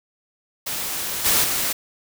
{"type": "noise with level steps", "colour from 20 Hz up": "white", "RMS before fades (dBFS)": [-27, -18, -23], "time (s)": [0.66, 1.73], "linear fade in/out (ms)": 10, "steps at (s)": [1.24, 1.43], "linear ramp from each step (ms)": 20, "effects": []}